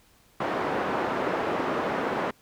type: band-pass noise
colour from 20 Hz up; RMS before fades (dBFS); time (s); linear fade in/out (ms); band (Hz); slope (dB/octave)
pink; -28; 0.4-2.31; 5; 310 to 1300; 12
effects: pink hiss -60 dBFS RMS until 2.41 s